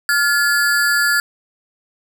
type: ring-modulated tone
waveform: square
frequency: 1556 Hz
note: G6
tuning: 13 cents flat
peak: -11 dBFS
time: 0.09-1.2 s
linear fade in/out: 0 ms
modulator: 150 Hz
effects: none